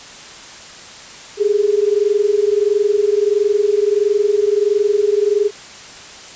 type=tone pair together; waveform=sine; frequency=402.4 / 423.9 Hz; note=G4 / G#4; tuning=+45 / +35 cents; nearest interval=minor second; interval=90 cents; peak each=-15 dBFS; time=1.37-5.51 s; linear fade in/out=50 ms; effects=white hiss -36 dBFS RMS until 6.35 s + resampled to 16000 Hz